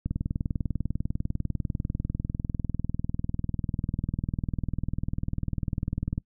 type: click train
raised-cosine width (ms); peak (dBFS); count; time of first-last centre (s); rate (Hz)
5; -16; 124; 0.06-6.179; 20.1
effects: noise-tail reverb RT60 0.1 s tail -23 dB re dry